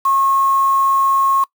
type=tone with quantisation; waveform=sine; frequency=1086 Hz; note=C#6; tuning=36 cents flat; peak=-12 dBFS; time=0.05-1.44 s; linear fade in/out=5 ms; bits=5; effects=noise-tail reverb RT60 0.1 s tail -21 dB re dry